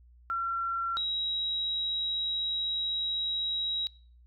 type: tone pair in turn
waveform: sine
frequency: 1362 / 3844 Hz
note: F6 / B7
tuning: -44 / -48 cents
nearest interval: octave + tritone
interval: 1796 cents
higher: second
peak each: -28 dBFS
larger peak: neither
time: 0.3-0.97 / 0.97-3.87 s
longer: second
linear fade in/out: 0 ms
effects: noise-tail reverb RT60 0.5 s tail -24 dB re dry + added 60 Hz sine -54 dBFS peak until 4.26 s